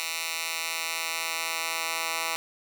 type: tone with high-pass filter sweep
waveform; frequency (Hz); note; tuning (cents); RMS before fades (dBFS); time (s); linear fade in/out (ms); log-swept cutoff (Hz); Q
10% pulse; 164; E3; -9; -31; 0-2.36; 0; 2400 to 1400; 0.88
effects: none